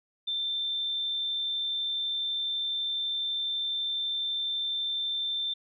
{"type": "tone", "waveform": "sine", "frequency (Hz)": 3564, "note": "A7", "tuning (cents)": 22, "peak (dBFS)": -28, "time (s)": [0.27, 5.54], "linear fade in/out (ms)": 10, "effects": []}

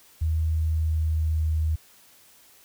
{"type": "tone with pitch glide", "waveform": "sine", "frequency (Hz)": [79.5, 78.63], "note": ["D#2", "D#2"], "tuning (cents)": [38, 19], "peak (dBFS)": -21, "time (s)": [0.21, 1.76], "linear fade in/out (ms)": 10, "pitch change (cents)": -19, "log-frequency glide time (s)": [0.54, 1.48], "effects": ["white hiss -55 dBFS RMS until 2.64 s"]}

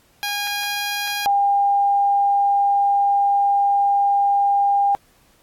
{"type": "tone pair in turn", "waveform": ["10% pulse", "sine"], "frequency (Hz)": [817, 803], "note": ["G#5", "G5"], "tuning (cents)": [-29, 41], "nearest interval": "unison", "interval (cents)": 30, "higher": "first", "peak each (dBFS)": -14, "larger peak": "neither", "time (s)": [[0.23, 1.26], [1.26, 4.95]], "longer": "second", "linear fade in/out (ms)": 0, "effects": ["pink hiss -57 dBFS RMS until 5.42 s", "AAC 64 kbps"]}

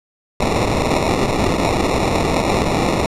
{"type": "noise with sample-and-hold", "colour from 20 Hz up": "white", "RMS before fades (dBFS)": -17, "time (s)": [0.4, 3.06], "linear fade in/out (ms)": 2, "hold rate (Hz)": 1575, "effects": ["low-pass 8000 Hz 12 dB/octave"]}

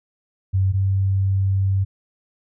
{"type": "tone pair in turn", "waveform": "sine", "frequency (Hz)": [95.5, 96.78], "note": ["G2", "G2"], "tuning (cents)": [-45, -22], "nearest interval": "unison", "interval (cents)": 23, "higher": "second", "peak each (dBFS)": [-15, -16], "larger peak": "first", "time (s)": [[0.53, 0.73], [0.73, 1.85]], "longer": "second", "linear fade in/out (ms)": 20, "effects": []}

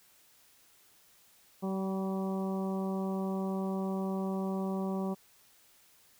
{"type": "harmonic tone with a mistuned harmonic", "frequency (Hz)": 191.3, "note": "G3", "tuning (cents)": -42, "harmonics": [1, 2, 3, 4, 5, 6], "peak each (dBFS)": [-32, -38, -42, -44, -46, -48], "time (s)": [1.62, 5.15], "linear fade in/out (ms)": 20, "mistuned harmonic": 5, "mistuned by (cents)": 26, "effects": ["white hiss -63 dBFS RMS until 6.19 s"]}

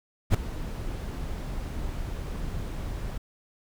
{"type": "noise with ADSR envelope", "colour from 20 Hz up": "brown", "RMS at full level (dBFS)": -17, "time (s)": [0.3, 3.18], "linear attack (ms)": 44, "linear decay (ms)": 4, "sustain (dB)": -16, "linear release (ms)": 7, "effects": []}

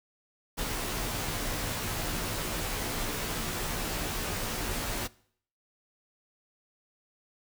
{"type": "noise with comb filter", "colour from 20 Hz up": "pink", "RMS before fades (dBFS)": -33, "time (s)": [0.57, 5.08], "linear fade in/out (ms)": 20, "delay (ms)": 15, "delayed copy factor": -0.7, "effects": ["noise-tail reverb RT60 0.6 s tail -22 dB re dry"]}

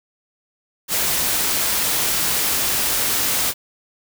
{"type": "noise", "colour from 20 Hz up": "white", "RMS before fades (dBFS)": -20, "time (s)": [0.88, 3.54], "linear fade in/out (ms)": 50, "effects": []}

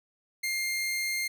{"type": "tone", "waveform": "sawtooth", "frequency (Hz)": 2114, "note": "C7", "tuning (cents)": 17, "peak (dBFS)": -25, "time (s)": [0.43, 1.28], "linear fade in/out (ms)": 10, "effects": []}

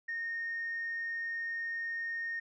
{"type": "tone", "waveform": "sine", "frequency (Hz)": 1844, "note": "A#6", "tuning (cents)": -19, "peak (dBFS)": -33, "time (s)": [0.08, 2.4], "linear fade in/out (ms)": 10, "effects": ["tanh soft clip ceiling -30 dBFS"]}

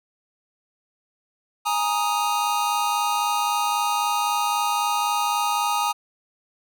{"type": "chord", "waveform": "square", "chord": "Ab suspended second", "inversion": "none", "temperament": "just", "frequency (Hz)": [830.6, 934.4, 1245.9], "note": ["Ab5", "Bb5", "Eb6"], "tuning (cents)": [0, 4, 2], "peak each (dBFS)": -26, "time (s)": [1.65, 5.93], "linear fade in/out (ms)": 20, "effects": []}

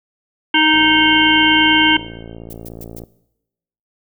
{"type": "harmonic tone", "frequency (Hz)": 311.1, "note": "D#4", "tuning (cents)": 0, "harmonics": [1, 3, 5, 7, 9, 10], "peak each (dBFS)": [-17, -17, -17, -17, -17, -17], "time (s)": [0.54, 1.97], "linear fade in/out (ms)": 5}
{"type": "click train", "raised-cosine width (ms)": 2, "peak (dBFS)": -20, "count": 131, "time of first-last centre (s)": [0.74, 3.037], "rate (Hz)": 56.6}
{"type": "noise bursts", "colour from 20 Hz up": "violet", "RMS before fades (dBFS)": -35, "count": 4, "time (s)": [2.5, 2.996], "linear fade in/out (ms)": 5, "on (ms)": 34, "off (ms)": 120}
{"effects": ["noise-tail reverb RT60 0.9 s tail -18 dB re dry"]}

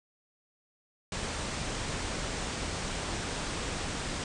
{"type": "low-pass noise", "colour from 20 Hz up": "pink", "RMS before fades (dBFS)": -35, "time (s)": [1.12, 4.24], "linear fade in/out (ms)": 2, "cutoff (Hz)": 9100, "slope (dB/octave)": 96, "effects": []}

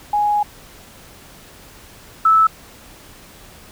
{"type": "tone pair in turn", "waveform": "sine", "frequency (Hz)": [830.6, 1309.8], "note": ["G#5", "E6"], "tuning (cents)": [0, -11], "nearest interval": "minor sixth", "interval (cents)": 789, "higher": "second", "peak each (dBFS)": [-14, -9], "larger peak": "second", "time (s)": [[0.13, 0.43], [2.25, 2.47]], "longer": "first", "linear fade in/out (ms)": 5, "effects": ["pink hiss -43 dBFS RMS until 3.71 s"]}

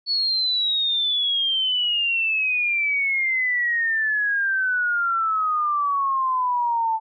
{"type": "exponential sweep", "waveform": "sine", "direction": "down", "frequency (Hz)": [4435, 880], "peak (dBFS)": -19, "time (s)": [0.06, 7], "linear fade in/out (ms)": 50, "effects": []}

